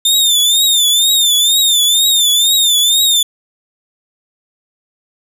sawtooth tone with vibrato, 3601 Hz, A7, 39 cents sharp, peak -6 dBFS, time 0.05-3.23 s, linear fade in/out 5 ms, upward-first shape triangle, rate 2.1 Hz, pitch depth 110 cents each way, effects none

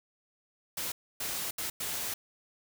white noise bursts at uneven times, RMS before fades -35 dBFS, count 4, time 0.77-0.92 / 1.2-1.51 / 1.58-1.7 / 1.8-2.14 s, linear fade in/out 5 ms, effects none

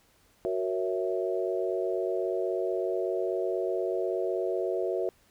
sine chord, F# dominant seventh, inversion none, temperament equal, 370 / 466.2 / 554.4 / 659.3 Hz, F#4 / A#4 / C#5 / E5, 0 / 0 / 0 / 0 cents, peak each -30 / -33 / -35 / -33 dBFS, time 0.45-5.09 s, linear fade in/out 0 ms, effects pink hiss -64 dBFS RMS until 5.3 s

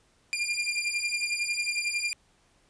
sawtooth beating tone pair, 2396 / 2407 Hz, D7 / D7, +34 / +42 cents, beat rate 11 Hz, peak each -27 dBFS, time 0.33-2.13 s, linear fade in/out 0 ms, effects pink hiss -65 dBFS RMS until 2.69 s + resampled to 22050 Hz

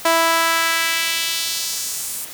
sawtooth tone with high-pass filter sweep, 329.9 Hz, E4, 1 cent sharp, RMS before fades -20 dBFS, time 0.05-2.25 s, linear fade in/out 5 ms, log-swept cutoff 720 to 10000 Hz, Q 1.3, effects white hiss -35 dBFS RMS until 2.33 s

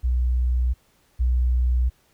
sine tone pair in turn, 61.74 / 61.74 Hz, B1 / B1, 0 / 0 cents, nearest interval unison, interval 0 cents, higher neither, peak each -18 / -17 dBFS, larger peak second, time 0.03-0.74 / 1.19-1.9 s, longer neither, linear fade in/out 20 ms, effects pink hiss -62 dBFS RMS until 2.13 s

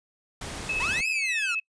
pink noise, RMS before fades -36 dBFS, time 0.41-1.01 s, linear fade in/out 5 ms
sine tone with tremolo, 2592 Hz, E7, 30 cents flat, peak -25 dBFS, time 0.69-1.6 s, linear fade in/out 5 ms, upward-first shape square, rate 15 Hz, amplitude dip 25%
sawtooth linear two-way sweep, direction up then down, 889 to 2574 to 1326 Hz, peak -26 dBFS, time 0.8-1.55 s, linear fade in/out 5 ms, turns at 1.08 s
effects noise-tail reverb RT60 0.1 s tail -26 dB re dry + resampled to 22050 Hz

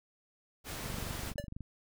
pink noise, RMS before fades -41 dBFS, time 0.64-1.34 s, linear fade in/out 50 ms
click train, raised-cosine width 5 ms, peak -30 dBFS, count 19, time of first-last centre 0.86-1.607 s, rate 24.1 Hz
square tone with exponential decay, 580 Hz, D5, 22 cents flat, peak -32 dBFS, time 1.38-1.47 s, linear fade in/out 2 ms, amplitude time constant 18 ms
effects none

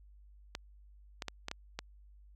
clicks, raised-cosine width 0.2 ms, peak -20 dBFS, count 6, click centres 0.551 / 1.222 / 1.283 / 1.484 / 1.514 / 1.79 s, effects added 50 Hz sine -55 dBFS peak until 2.35 s

